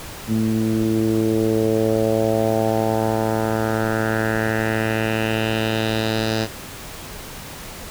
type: tone with low-pass filter sweep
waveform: 10% pulse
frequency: 110.6 Hz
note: A2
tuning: 9 cents sharp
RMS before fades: -20 dBFS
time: 0.27-6.48 s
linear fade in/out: 50 ms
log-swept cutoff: 230 to 4900 Hz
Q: 2.6
effects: pink hiss -35 dBFS RMS until 7.9 s